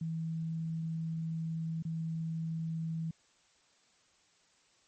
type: tone with dropouts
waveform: sine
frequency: 162.4 Hz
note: E3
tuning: 26 cents flat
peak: -33 dBFS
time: 0.01-3.11 s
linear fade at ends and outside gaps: 5 ms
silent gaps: 1.825-1.85 s
effects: white hiss -68 dBFS RMS until 4.87 s + MP3 32 kbps